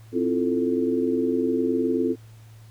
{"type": "chord", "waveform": "sine", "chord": "F major seventh", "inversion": "second", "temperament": "equal", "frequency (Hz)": [261.6, 329.6, 349.2, 440], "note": ["C4", "E4", "F4", "A4"], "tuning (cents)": [0, 0, 0, 0], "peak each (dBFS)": [-24, -29, -26, -26], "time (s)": [0.12, 2.16], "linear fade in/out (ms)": 50, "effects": ["added 111 Hz sine -44 dBFS peak until 2.7 s", "pink hiss -57 dBFS RMS until 2.7 s"]}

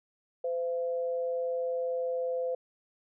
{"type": "tone pair together", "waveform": "sine", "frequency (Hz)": [511, 678.2], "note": ["C5", "E5"], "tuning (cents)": [-41, 49], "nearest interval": "perfect fourth", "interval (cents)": 490, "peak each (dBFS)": [-29, -39], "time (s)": [0.44, 2.55], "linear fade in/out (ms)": 5, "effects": []}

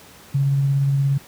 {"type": "tone with tremolo", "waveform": "sine", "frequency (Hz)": 138.59, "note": "C#3", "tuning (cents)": 0, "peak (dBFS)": -14, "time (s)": [0.34, 1.18], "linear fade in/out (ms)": 10, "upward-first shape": "triangle", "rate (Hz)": 17, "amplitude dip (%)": 25, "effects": ["pink hiss -45 dBFS RMS until 1.27 s", "high-pass 80 Hz 12 dB/octave"]}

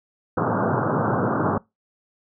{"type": "band-pass noise", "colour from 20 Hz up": "pink", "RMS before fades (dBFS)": -22, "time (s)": [0.37, 1.58], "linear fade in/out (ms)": 5, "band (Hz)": [100, 1500], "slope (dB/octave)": 96, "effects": ["noise-tail reverb RT60 0.2 s tail -23 dB re dry"]}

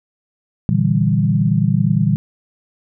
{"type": "chord", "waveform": "sine", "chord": "E half-diminished seventh", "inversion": "second", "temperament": "equal", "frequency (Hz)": [116.54, 146.83, 164.81, 196], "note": ["Bb2", "D3", "E3", "G3"], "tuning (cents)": [0, 0, 0, 0], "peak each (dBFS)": -18, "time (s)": [0.69, 2.16], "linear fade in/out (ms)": 0, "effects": []}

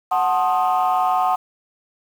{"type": "chord", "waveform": "sine", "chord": "F# diminished seventh", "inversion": "none", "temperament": "equal with one note detuned", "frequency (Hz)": [740, 880, 1058.7, 1244.5], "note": ["F#5", "A5", "C6", "Eb6"], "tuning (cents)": [0, 0, 20, 0], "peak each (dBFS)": [-17, -23, -22, -23], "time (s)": [0.11, 1.36], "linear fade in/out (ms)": 10, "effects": ["tanh soft clip ceiling -10 dBFS", "7-bit"]}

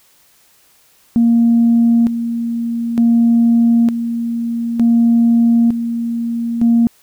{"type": "tone with tremolo", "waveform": "sine", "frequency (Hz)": 233.1, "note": "A#3", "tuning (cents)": 0, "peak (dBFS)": -7, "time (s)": [1.16, 6.87], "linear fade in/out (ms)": 0, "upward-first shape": "square", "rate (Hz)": 0.55, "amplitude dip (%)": 65, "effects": ["tanh soft clip ceiling -4 dBFS", "white hiss -52 dBFS RMS until 7.02 s"]}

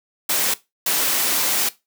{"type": "noise bursts at uneven times", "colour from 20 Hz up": "white", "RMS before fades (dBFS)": -20, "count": 2, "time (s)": [[0.29, 0.54], [0.86, 1.69]], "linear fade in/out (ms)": 5, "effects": ["noise-tail reverb RT60 0.2 s tail -17 dB re dry", "high-pass 200 Hz 12 dB/octave"]}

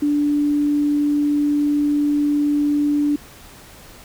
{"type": "tone", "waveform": "sine", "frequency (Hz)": 292.3, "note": "D4", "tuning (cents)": -8, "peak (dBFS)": -15, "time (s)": [0.02, 3.16], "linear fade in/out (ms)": 5, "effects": ["pink hiss -43 dBFS RMS until 4.04 s"]}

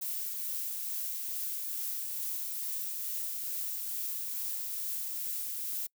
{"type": "noise with tremolo", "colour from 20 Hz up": "violet", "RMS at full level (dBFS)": -35, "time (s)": [0.01, 5.87], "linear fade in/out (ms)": 10, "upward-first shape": "triangle", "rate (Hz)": 2.3, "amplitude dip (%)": 25, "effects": ["noise-tail reverb RT60 0.1 s tail -25 dB re dry"]}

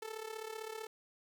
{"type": "tone with amplitude modulation", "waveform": "sawtooth", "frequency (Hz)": 440, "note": "A4", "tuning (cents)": 0, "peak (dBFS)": -35, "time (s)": [0.02, 0.87], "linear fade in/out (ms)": 5, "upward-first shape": "sine", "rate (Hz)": 35.6, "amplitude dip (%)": 75, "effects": ["11-bit"]}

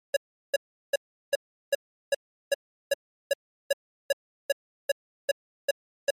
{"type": "tone bursts", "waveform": "square", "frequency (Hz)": 560, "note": "C#5", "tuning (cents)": 18, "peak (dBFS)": -20, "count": 16, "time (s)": [0.14, 6.106], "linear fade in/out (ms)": 5, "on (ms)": 26, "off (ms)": 370, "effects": ["MP3 64 kbps"]}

